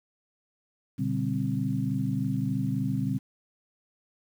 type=tone cluster; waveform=sine; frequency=120.7 / 144.1 / 196.2 / 262.2 Hz; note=B2 / D3 / G3 / C4; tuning=-39 / -33 / +2 / +4 cents; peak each=-31 dBFS; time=0.98-3.19 s; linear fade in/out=20 ms; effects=9-bit